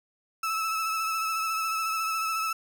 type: tone with vibrato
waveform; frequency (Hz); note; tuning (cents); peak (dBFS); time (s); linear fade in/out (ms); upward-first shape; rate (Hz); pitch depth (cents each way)
35% pulse; 1309; E6; -13; -25; 0.43-2.53; 5; sine; 14; 24
effects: none